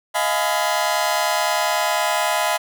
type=chord; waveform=sawtooth; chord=F half-diminished seventh; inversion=third; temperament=just; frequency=628.6 / 698.5 / 838.1 / 1005.8 Hz; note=Eb5 / F5 / Ab5 / Cb6; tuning=+18 / 0 / +16 / +31 cents; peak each=-20 dBFS; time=0.14-2.58 s; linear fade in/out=20 ms; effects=none